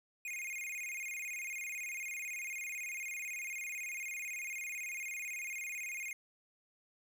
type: tone with vibrato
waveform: square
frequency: 2294 Hz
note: D7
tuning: 41 cents flat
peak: -40 dBFS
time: 0.25-6.13 s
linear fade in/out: 2 ms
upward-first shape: square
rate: 18 Hz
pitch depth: 130 cents each way
effects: none